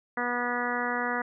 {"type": "harmonic tone", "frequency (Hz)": 243.5, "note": "B3", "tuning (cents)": -24, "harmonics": [1, 2, 3, 4, 5, 6, 7, 8], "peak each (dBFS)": [-35, -35, -35, -35, -35, -35, -35, -35], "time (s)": [0.17, 1.22], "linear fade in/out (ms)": 5, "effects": []}